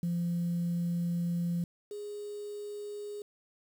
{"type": "tone pair in turn", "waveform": "sine", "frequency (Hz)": [172.4, 413.5], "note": ["F3", "G#4"], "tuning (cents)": [-22, -8], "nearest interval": "octave + minor third", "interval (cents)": 1514, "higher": "second", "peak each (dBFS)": [-27, -37], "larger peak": "first", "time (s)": [[0.03, 1.64], [1.91, 3.22]], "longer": "first", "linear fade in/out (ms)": 2, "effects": ["tanh soft clip ceiling -26 dBFS", "9-bit"]}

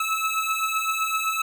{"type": "beating tone pair", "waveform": "25% pulse", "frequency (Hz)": [1296, 1303.8], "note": ["E6", "E6"], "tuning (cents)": [-30, -19], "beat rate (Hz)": 7.8, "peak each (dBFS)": [-24, -21], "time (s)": [0, 1.42], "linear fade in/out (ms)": 5, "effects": []}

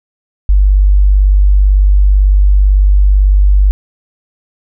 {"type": "tone", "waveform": "sine", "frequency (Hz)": 49, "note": "G1", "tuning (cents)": 0, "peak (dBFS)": -4, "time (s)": [0.49, 3.71], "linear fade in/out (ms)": 0, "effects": []}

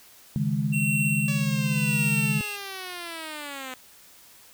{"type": "chord", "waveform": "sine", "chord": "C# suspended second", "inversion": "none", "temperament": "equal", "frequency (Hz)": [138.59, 155.56, 207.7], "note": ["C#3", "D#3", "G#3"], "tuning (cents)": [0, 0, 0], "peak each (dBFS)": -27, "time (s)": [0.36, 2.41], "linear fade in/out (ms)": 0}
{"type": "tone with tremolo", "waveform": "square", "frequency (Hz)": 2723, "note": "F7", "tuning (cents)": -44, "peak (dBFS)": -25, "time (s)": [0.72, 2.57], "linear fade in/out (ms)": 20, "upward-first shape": "sine", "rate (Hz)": 0.92, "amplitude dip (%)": 70}
{"type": "linear sweep", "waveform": "5% pulse", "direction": "down", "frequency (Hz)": [571, 253.1], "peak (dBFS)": -23, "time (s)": [1.28, 3.74], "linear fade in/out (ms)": 2}
{"effects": ["white hiss -52 dBFS RMS until 4.53 s"]}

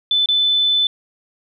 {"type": "tone with dropouts", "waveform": "sine", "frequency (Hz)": 3510, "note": "A7", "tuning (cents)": -5, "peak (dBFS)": -13, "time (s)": [0.11, 0.87], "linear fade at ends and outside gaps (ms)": 2, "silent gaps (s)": [0.259, 0.287], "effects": []}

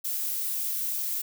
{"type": "noise", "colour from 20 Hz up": "violet", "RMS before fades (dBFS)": -30, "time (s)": [0.04, 1.22], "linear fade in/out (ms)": 10, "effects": []}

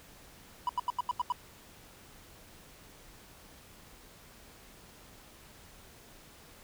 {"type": "tone bursts", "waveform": "triangle", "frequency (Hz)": 984, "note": "B5", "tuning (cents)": -7, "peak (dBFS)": -25, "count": 7, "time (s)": [0.67, 1.322], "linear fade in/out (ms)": 2, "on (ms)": 22, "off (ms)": 83, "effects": ["pink hiss -55 dBFS RMS until 6.63 s"]}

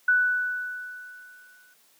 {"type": "tone with exponential decay", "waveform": "sine", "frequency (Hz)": 1486, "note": "F#6", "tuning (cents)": 7, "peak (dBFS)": -16, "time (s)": [0.08, 1.74], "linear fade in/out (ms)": 5, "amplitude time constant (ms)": 360, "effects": ["white hiss -61 dBFS RMS until 1.99 s", "high-pass 200 Hz 12 dB/octave"]}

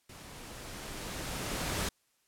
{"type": "noise with level ramp", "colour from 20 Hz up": "pink", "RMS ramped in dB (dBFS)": [-50, -32], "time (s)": [0.09, 1.89], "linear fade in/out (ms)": 5, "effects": ["white hiss -73 dBFS RMS until 2.27 s", "low-pass 12000 Hz 12 dB/octave"]}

